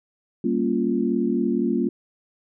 sine chord, G half-diminished seventh, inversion none, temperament equal, 196 / 233.1 / 277.2 / 349.2 Hz, G3 / Bb3 / Db4 / F4, 0 / 0 / 0 / 0 cents, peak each -27 / -23 / -26 / -25 dBFS, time 0.44-1.89 s, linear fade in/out 5 ms, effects none

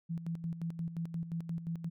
sine tone with tremolo, 166.6 Hz, E3, 19 cents sharp, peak -33 dBFS, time 0.09-1.9 s, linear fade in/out 20 ms, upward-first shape square, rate 5.7 Hz, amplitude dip 65%, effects none

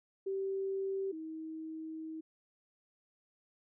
sine tone pair in turn, 387.7 / 318.1 Hz, G4 / D#4, -19 / +38 cents, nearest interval minor third, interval 343 cents, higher first, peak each -33 / -40 dBFS, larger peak first, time 0.26-1.12 / 1.12-2.21 s, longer second, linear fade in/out 10 ms, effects none

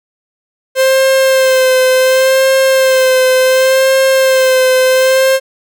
45% pulse tone with vibrato, 523.3 Hz, C5, in tune, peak -7 dBFS, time 0.75-5.4 s, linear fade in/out 50 ms, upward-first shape sine, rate 0.69 Hz, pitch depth 27 cents each way, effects none

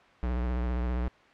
square tone with vibrato, 61 Hz, B1, 21 cents flat, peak -28 dBFS, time 0.23-1.08 s, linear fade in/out 0 ms, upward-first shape triangle, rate 15 Hz, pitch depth 78 cents each way, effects white hiss -56 dBFS RMS until 1.33 s + low-pass 2000 Hz 12 dB/octave

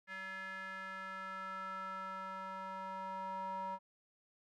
square tone with band-pass filter sweep, 190 Hz, F#3, 46 cents sharp, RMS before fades -44 dBFS, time 0.07-3.79 s, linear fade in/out 50 ms, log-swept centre 1800 to 920 Hz, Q 4.7, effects none

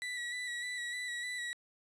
35% pulse tone with vibrato, 1953 Hz, B6, 20 cents flat, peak -35 dBFS, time 0.02-1.53 s, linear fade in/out 0 ms, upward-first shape square, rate 3.3 Hz, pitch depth 24 cents each way, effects resampled to 22050 Hz + 11-bit

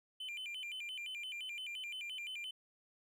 triangle tone with vibrato, 2694 Hz, E7, 37 cents sharp, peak -40 dBFS, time 0.2-2.51 s, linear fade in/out 5 ms, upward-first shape square, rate 5.8 Hz, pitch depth 210 cents each way, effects none

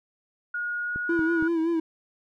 sine tone with pitch glide, 1439 to 1449 Hz, F#6 to F#6, -49 to -37 cents, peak -27 dBFS, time 0.54-1.48 s, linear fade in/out 5 ms, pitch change +12 cents, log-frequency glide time 0.82-0.93 s
click train, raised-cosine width 3 ms, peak -24 dBFS, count 3, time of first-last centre 0.96-1.425 s, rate 4.3 Hz
triangle tone with vibrato, 329.6 Hz, E4, in tune, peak -20 dBFS, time 1.09-1.8 s, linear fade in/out 5 ms, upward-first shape sine, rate 5.3 Hz, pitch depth 55 cents each way
effects none

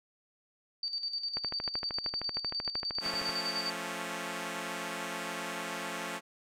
sine tone with tremolo, 4611 Hz, D8, 33 cents flat, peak -31 dBFS, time 0.83-3.7 s, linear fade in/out 2 ms, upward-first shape square, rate 9.9 Hz, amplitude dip 60%
click train, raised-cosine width 0.5 ms, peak -22 dBFS, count 26, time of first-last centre 1.37-3.293 s, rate 13 Hz
5% pulse chord, F augmented, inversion none, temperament equal, 174.61 / 220 / 277.2 Hz, F3 / A3 / C#4, 0 / 0 / 0 cents, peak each -29 dBFS, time 3-6.21 s, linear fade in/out 50 ms
effects low-pass 12000 Hz 12 dB/octave

